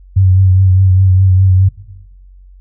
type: tone with vibrato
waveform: sine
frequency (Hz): 94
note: F#2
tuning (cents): +28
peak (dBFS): -5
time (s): 0.16-1.69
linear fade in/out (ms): 10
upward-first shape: triangle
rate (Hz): 4.9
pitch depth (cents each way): 43
effects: noise-tail reverb RT60 1.0 s tail -17 dB re dry + added 46 Hz sine -36 dBFS peak until 2.6 s